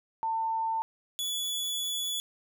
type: tone pair in turn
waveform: sine / sawtooth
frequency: 897 / 3419 Hz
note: A5 / G#7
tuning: +33 / +50 cents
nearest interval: octave + major seventh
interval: 2317 cents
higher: second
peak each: -27 dBFS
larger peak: neither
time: 0.23-0.82 / 1.19-2.2 s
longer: second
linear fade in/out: 0 ms
effects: none